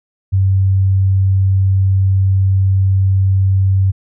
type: tone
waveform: sine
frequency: 96 Hz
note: G2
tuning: 36 cents flat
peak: -9 dBFS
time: 0.32-3.92 s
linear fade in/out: 20 ms
effects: none